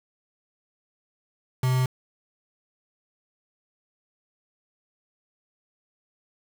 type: tone with quantisation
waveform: triangle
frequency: 128.3 Hz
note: C3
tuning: 34 cents flat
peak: -18 dBFS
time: 1.63-1.86 s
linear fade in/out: 5 ms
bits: 5
effects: none